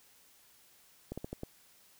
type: slowing click train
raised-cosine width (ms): 2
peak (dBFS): -25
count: 5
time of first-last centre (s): 1.12-1.434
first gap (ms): 56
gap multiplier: 1.23
effects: white hiss -63 dBFS RMS until 1.99 s